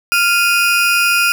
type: tone pair together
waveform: 35% pulse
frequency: 1396.9 / 2489 Hz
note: F6 / D#7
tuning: 0 / 0 cents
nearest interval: minor seventh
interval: 1000 cents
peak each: -12 dBFS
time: 0.12-1.32 s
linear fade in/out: 0 ms
effects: none